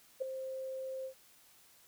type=tone with ADSR envelope; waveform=sine; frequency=526 Hz; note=C5; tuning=9 cents sharp; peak=-29 dBFS; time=0.2-1.14 s; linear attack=20 ms; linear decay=6 ms; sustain=-9 dB; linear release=86 ms; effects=white hiss -63 dBFS RMS until 1.87 s